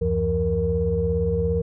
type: tone cluster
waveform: sine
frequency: 74.4 / 91.7 / 169.2 / 465.7 Hz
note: D2 / F#2 / E3 / A#4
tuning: +23 / -15 / +45 / -2 cents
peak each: -26 / -26 / -26 / -22 dBFS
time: 0.01-1.62 s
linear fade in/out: 10 ms
effects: tanh soft clip ceiling -10 dBFS